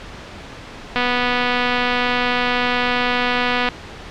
click train, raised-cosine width 0.3 ms, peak -3 dBFS, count 672, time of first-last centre 0.96-3.688 s, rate 246 Hz, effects pink hiss -35 dBFS RMS until 4.1 s + low-pass 4000 Hz 12 dB/octave

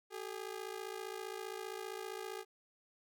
sawtooth ring-modulated tone, 408.1 Hz, G#4, 30 cents flat, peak -35 dBFS, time 0.1-2.45 s, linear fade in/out 50 ms, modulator 27.6 Hz, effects none

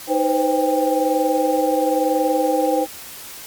sine tone cluster, 311.9 / 503 / 524 / 797 Hz, D#4 / B4 / C5 / G5, +4 / +32 / +2 / +28 cents, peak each -21 dBFS, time 0.07-2.87 s, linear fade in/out 50 ms, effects white hiss -36 dBFS RMS until 3.46 s + MP3 96 kbps

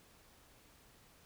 silence, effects pink hiss -64 dBFS RMS until 1.25 s

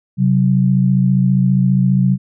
sine tone pair together, 132.51 / 187.4 Hz, C3 / F#3, +22 / +22 cents, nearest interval tritone, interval 600 cents, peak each -13 dBFS, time 0.17-2.18 s, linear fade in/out 50 ms, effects none

